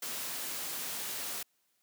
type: noise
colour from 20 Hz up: white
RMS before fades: -38 dBFS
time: 0.02-1.43 s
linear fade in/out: 5 ms
effects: white hiss -75 dBFS RMS until 1.82 s + high-pass 150 Hz 12 dB/octave